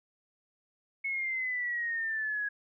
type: exponential sweep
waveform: sine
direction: down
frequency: 2199 to 1657 Hz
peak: -30 dBFS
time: 1.04-2.49 s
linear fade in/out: 10 ms
effects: none